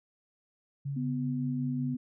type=tone with tremolo; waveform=sine; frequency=140 Hz; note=C#3; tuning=18 cents sharp; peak=-31 dBFS; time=0.85-1.95 s; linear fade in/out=10 ms; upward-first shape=sine; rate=5.3 Hz; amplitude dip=25%
type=tone; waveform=sine; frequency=250 Hz; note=B3; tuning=21 cents sharp; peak=-31 dBFS; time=0.96-1.97 s; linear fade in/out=10 ms
effects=none